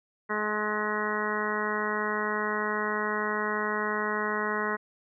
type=harmonic tone; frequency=211.6 Hz; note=G#3; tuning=33 cents sharp; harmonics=1 / 2 / 3 / 4 / 5 / 6 / 7 / 8 / 9; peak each=-36 / -33 / -39 / -39 / -33 / -37 / -35 / -39 / -34 dBFS; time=0.29-4.77 s; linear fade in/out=20 ms; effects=none